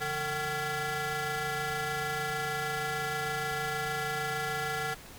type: ring-modulated tone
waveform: 20% pulse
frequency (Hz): 309.5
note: D#4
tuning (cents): -9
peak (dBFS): -23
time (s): 0-4.95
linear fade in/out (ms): 20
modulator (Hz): 1070
effects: pink hiss -49 dBFS RMS until 5.18 s